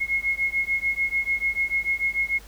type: beating tone pair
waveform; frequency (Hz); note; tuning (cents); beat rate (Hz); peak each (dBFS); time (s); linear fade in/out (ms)
sine; 2161 / 2167.8; C#7 / C#7; -45 / -39; 6.8; -25; 0-2.39; 20
effects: added 50 Hz sine -45 dBFS peak until 2.47 s + pink hiss -49 dBFS RMS until 2.47 s